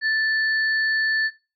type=tone pair together; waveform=sine; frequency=1760 / 4435 Hz; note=A6 / C#8; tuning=0 / 0 cents; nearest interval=octave + major third; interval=1600 cents; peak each=-19 / -29 dBFS; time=0.01-1.31 s; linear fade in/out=50 ms; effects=noise-tail reverb RT60 0.3 s tail -19 dB re dry